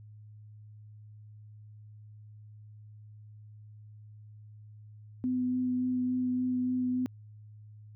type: tone with vibrato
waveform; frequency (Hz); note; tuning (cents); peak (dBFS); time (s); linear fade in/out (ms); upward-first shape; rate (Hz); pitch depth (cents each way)
sine; 252; B3; +35; -27; 5.24-7.06; 0; sine; 3.5; 10
effects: added 106 Hz sine -48 dBFS peak until 7.95 s